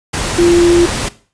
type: tone in noise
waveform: sine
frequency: 345.2 Hz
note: F4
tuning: 20 cents flat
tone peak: -6 dBFS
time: 0.38-0.86 s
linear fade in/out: 10 ms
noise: pink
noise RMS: -18 dBFS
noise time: 0.13-1.09 s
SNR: +9 dB
effects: noise-tail reverb RT60 0.4 s tail -17 dB re dry + resampled to 22050 Hz